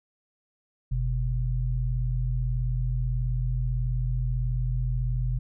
sine tone pair together, 46.9 / 125.3 Hz, F#1 / B2, +24 / +25 cents, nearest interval octave + perfect fourth, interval 1701 cents, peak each -26 / -27 dBFS, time 0.91-5.39 s, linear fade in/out 10 ms, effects none

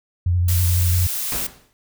sine tone with vibrato, 88.3 Hz, F2, 20 cents sharp, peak -15 dBFS, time 0.26-1.07 s, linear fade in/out 5 ms, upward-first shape square, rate 12 Hz, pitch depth 29 cents each way
blue noise, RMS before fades -25 dBFS, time 0.48-1.47 s, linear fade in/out 5 ms
pink noise with exponential decay, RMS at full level -25 dBFS, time 1.32-1.73 s, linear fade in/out 0 ms, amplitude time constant 89 ms
effects none

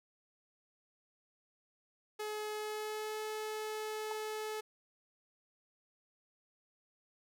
sawtooth tone with pitch glide, 425.2 to 431.1 Hz, G#4 to A4, +41 to -35 cents, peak -34 dBFS, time 2.19-4.61 s, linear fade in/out 10 ms, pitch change +24 cents, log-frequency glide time 2.54-3.2 s
sine tone with exponential decay, 878 Hz, A5, 4 cents flat, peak -35 dBFS, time 4.11-4.21 s, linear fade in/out 2 ms, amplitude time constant 20 ms
effects none

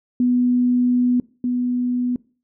sine tone pair in turn, 246.9 / 246.9 Hz, B3 / B3, 0 / 0 cents, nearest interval unison, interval 0 cents, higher neither, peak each -14 / -18 dBFS, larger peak first, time 0.2-1.2 / 1.44-2.16 s, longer first, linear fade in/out 2 ms, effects noise-tail reverb RT60 0.4 s tail -22 dB re dry

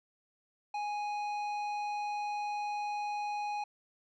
triangle tone with tanh clipping, 830 Hz, G#5, 1 cent flat, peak -35 dBFS, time 0.74-3.64 s, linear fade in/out 5 ms, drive 15 dB, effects none

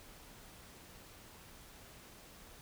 silence, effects pink hiss -56 dBFS RMS until 2.61 s

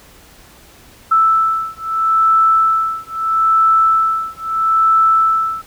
sine beating tone pair, 1318.5 / 1319.27 Hz, E6 / E6, 0 / +1 cents, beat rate 0.77 Hz, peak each -14 dBFS, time 1.11-5.62 s, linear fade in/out 10 ms, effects pink hiss -44 dBFS RMS until 5.66 s

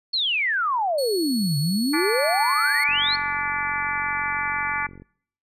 sine exponential two-way sweep, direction down then up, 4435 to 138.59 to 4435 Hz, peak -20 dBFS, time 0.13-3.16 s, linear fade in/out 10 ms, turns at 1.58 s
sawtooth tone, 4381 Hz, C#8, 21 cents flat, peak -26 dBFS, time 0.98-2.84 s, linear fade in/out 5 ms
harmonic tone, 290 Hz, D4, 22 cents flat, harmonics 3 / 4 / 5 / 6 / 7 / 8, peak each -30 / -30 / -30 / -30 / -30 / -30 dBFS, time 1.93-4.87 s, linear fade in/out 10 ms
click train, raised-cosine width 3 ms, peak -30 dBFS, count 99, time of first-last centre 2.89-5.02 s, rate 46 Hz
effects noise-tail reverb RT60 0.6 s tail -24 dB re dry + resampled to 32000 Hz

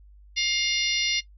harmonic tone with a mistuned harmonic, 706 Hz, F5, 19 cents sharp, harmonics 3 / 4 / 5 / 6 / 7 / 8, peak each -28 / -29 / -30 / -31 / -31 / -32 dBFS, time 0.36-1.21 s, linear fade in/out 20 ms, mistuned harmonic 5, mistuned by +16 cents, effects noise-tail reverb RT60 0.1 s tail -17 dB re dry + added 50 Hz sine -48 dBFS peak until 1.37 s

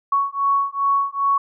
sine beating tone pair, 1112 / 1114.5 Hz, C#6 / C#6, +5 / +9 cents, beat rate 2.5 Hz, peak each -20 dBFS, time 0.12-1.38 s, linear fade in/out 5 ms, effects none

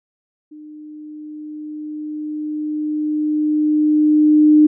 sine tone with level ramp, 303.3 Hz, D#4, 44 cents flat, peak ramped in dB -35 to -6 dBFS, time 0.51-4.67 s, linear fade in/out 10 ms, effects none

